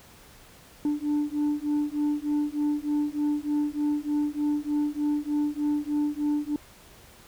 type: beating tone pair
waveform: sine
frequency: 293.7 / 297 Hz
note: D4 / D4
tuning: 0 / +20 cents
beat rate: 3.3 Hz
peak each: -25 / -25 dBFS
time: 0.85-6.56 s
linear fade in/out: 2 ms
effects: tanh soft clip ceiling -21 dBFS + pink hiss -52 dBFS RMS until 7.27 s